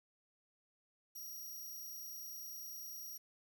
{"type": "tone", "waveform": "5% pulse", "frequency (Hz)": 5710, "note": "F8", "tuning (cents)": 37, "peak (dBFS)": -40, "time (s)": [1.15, 3.18], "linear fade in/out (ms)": 10, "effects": ["11-bit"]}